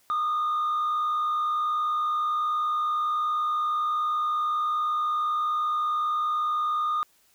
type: tone with frequency modulation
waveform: sine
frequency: 1222 Hz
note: D#6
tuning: 32 cents flat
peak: -21 dBFS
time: 0.1-7.03 s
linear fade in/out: 0 ms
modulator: 61.3 Hz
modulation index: 0.4
effects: tanh soft clip ceiling -22 dBFS + white hiss -63 dBFS RMS until 7.34 s